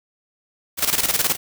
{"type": "noise with tremolo", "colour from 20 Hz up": "white", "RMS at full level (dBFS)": -18, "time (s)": [0.77, 1.37], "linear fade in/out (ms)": 50, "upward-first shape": "square", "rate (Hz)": 19, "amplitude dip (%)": 70, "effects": []}